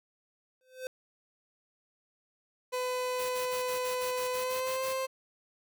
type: tone with exponential growth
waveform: square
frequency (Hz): 514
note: C5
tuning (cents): -31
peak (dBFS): -33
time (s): 0.61-0.87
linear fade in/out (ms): 1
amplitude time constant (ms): 55
type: tone with pitch glide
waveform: 30% pulse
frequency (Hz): 503 to 525.9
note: B4 to C5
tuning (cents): +32 to +9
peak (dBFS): -28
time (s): 2.72-5.07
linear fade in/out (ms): 20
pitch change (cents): +77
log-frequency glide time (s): 4.32-4.85
type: noise bursts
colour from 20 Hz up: white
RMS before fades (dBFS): -42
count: 11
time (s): 3.18-4.94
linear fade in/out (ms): 20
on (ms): 120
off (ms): 44
effects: none